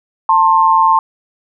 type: tone pair together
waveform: sine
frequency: 892 / 1060.8 Hz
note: A5 / C6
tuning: +23 / +23 cents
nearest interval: minor third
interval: 300 cents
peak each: -10 dBFS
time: 0.29-0.99 s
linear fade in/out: 2 ms
effects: none